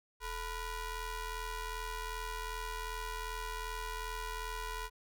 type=ring-modulated tone; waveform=sawtooth; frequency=477.7 Hz; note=A#4; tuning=42 cents sharp; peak=-31 dBFS; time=0.2-4.9 s; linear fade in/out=50 ms; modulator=519 Hz; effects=none